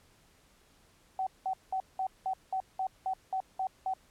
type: tone bursts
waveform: sine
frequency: 759 Hz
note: F#5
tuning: 44 cents sharp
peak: -29 dBFS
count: 11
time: 1.19-3.937 s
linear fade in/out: 2 ms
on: 77 ms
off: 190 ms
effects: pink hiss -64 dBFS RMS until 4.1 s + low-pass 12000 Hz 12 dB/octave